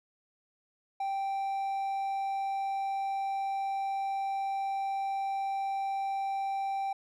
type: tone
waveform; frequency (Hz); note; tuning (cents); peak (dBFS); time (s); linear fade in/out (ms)
triangle; 783; G5; -2; -28; 1-6.93; 5
effects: none

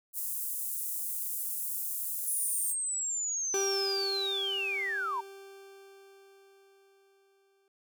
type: high-pass noise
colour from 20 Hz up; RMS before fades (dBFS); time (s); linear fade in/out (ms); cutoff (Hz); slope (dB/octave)
pink; -35; 0.13-2.75; 50; 9600; 24
type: linear sweep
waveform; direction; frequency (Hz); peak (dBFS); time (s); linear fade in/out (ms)
sine; down; 9956 to 884; -30; 2.27-5.21; 10
type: tone with exponential decay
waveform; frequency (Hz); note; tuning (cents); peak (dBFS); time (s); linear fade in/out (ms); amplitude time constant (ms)
40% pulse; 392; G4; 0; -28; 3.54-7.68; 1; 900
effects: none

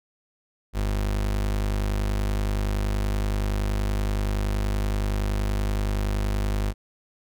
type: tone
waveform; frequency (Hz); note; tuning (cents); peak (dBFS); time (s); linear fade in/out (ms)
35% pulse; 50.6; G#1; -44; -21; 0.73-6.74; 50
effects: none

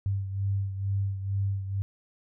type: beating tone pair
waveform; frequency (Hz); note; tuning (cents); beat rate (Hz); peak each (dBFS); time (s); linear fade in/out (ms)
sine; 98 / 100.2; G2 / G2; 0 / +38; 2.2; -27 / -34; 0.06-1.82; 0
effects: none

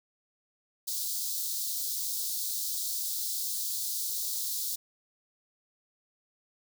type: high-pass noise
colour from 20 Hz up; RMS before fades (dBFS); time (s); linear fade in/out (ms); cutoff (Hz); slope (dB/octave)
white; -33; 0.87-4.76; 10; 3800; 48
effects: none

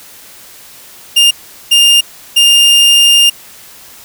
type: tone bursts at uneven times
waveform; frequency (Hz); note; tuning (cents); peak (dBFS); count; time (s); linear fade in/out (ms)
40% pulse; 2811; F7; +11; -3; 3; 1.16-1.31 / 1.71-2.01 / 2.36-3.3; 10
effects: white hiss -36 dBFS RMS until 4.04 s

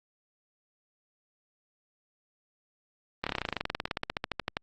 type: slowing click train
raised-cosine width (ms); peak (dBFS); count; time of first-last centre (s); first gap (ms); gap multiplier
0.3; -13; 27; 3.24-4.569; 26; 1.05
effects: Opus 24 kbps

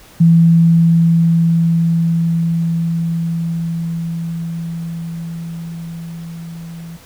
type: tone with level ramp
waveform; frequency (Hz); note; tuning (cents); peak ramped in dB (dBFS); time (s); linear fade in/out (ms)
sine; 166.6; E3; +19; -5 to -28; 0.2-6.97; 10
effects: pink hiss -43 dBFS RMS until 7.05 s

